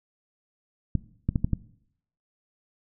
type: clicks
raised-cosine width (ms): 5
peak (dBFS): -11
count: 5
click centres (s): 0.953 / 1.29 / 1.358 / 1.445 / 1.533
effects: noise-tail reverb RT60 0.7 s tail -19 dB re dry